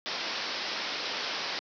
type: low-pass noise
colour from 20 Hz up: white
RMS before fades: -34 dBFS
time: 0.06-1.59 s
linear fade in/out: 0 ms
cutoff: 5500 Hz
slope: 96 dB/octave
effects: high-pass 300 Hz 12 dB/octave